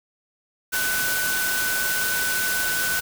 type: tone in noise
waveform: sine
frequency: 1500 Hz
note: F#6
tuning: 23 cents sharp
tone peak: -24 dBFS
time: 0.72-3.01 s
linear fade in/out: 20 ms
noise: white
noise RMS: -26 dBFS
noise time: 0.72-3.01 s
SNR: -1 dB
effects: none